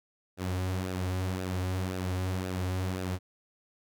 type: tone with flanger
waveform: sawtooth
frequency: 92.5 Hz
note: F#2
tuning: in tune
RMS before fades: -32 dBFS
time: 0.37-3.19 s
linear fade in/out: 50 ms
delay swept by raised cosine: 0.93 to 6.43 ms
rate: 1.9 Hz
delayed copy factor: -0.55
effects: none